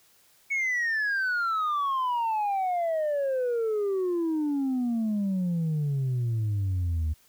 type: exponential sweep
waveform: sine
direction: down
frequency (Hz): 2230 to 75.7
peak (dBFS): -22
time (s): 0.5-7.14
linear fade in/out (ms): 20
effects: tanh soft clip ceiling -23 dBFS + white hiss -61 dBFS RMS until 7.28 s